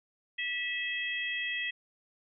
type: harmonic tone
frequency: 650 Hz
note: E5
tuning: 24 cents flat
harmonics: 3 / 4 / 5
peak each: -34 / -36 / -38 dBFS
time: 0.38-1.71 s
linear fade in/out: 10 ms
effects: none